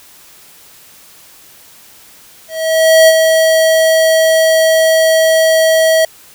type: tone with ADSR envelope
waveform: square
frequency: 643 Hz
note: E5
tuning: 43 cents flat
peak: -3 dBFS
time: 2.48-6.05 s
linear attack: 600 ms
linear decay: 40 ms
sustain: -5 dB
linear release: 3 ms
effects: white hiss -41 dBFS RMS until 6.34 s